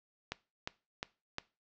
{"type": "click train", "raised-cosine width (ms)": 0.2, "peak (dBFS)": -18, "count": 4, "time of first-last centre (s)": [0.32, 1.384], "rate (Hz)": 2.82, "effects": ["noise-tail reverb RT60 0.3 s tail -20 dB re dry", "low-pass 5000 Hz 12 dB/octave"]}